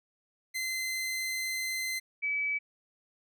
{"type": "tone pair in turn", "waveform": ["sawtooth", "sine"], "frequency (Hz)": [2064, 2292], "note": ["C7", "D7"], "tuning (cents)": [-24, -43], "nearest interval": "major second", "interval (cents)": 181, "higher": "second", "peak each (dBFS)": -28, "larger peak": "neither", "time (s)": [[0.54, 2], [2.22, 2.59]], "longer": "first", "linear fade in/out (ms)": 20, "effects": []}